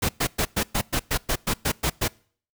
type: noise bursts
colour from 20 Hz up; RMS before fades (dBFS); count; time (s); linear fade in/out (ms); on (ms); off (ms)
pink; -23; 12; 0.02-2.082; 10; 71; 110
effects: noise-tail reverb RT60 0.5 s tail -25 dB re dry